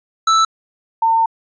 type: tone pair in turn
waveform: square / sine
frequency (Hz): 1318.5 / 904.8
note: E6 / A5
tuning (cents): 0 / +48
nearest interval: perfect fifth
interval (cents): 652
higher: first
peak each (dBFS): -11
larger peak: neither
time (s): 0.27-0.45 / 1.02-1.26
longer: second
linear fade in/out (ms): 5
effects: resampled to 16000 Hz